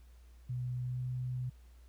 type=tone with pitch glide; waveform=sine; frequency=124.7 to 126.22 Hz; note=B2 to B2; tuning=+17 to +38 cents; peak=-34 dBFS; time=0.49-1.5 s; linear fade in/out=10 ms; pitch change=+21 cents; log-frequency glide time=0.82-1.01 s; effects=added 60 Hz sine -54 dBFS peak until 1.88 s + pink hiss -70 dBFS RMS until 1.88 s